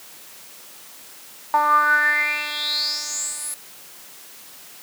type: tone with band-pass filter sweep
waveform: 10% pulse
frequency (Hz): 297.3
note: D4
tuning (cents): +21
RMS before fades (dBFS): -21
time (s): 1.54-3.54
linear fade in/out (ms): 0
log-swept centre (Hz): 920 to 11000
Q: 9.4
effects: white hiss -43 dBFS RMS until 4.82 s + high-pass 150 Hz 12 dB/octave